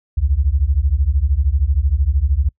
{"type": "beating tone pair", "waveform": "sine", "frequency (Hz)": [63.4, 76.4], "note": ["B1", "D#2"], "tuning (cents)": [46, -31], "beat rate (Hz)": 13, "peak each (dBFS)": -16, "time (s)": [0.17, 2.49], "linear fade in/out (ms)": 10, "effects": ["noise-tail reverb RT60 0.1 s tail -25 dB re dry"]}